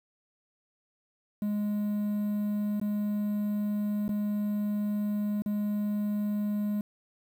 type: tone with dropouts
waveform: triangle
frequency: 207.7 Hz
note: G#3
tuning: in tune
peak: -25 dBFS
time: 1.42-6.81 s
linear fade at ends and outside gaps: 2 ms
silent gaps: 2.799-2.814 / 4.081-4.091 / 5.421-5.46 s
effects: 9-bit